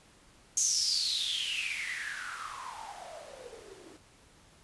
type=noise with band-pass filter sweep; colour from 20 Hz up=blue; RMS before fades=-35 dBFS; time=0.57-3.97 s; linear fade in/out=2 ms; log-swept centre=6600 to 310 Hz; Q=9.9; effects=pink hiss -60 dBFS RMS until 4.63 s + resampled to 24000 Hz